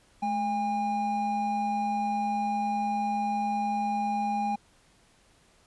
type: tone pair together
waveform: triangle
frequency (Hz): 213.6 / 811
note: G#3 / G#5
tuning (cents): +49 / -41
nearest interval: octave + major seventh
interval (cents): 2310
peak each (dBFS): -30 / -25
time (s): 0.22-4.56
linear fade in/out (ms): 10
effects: pink hiss -62 dBFS RMS until 5.66 s + resampled to 24000 Hz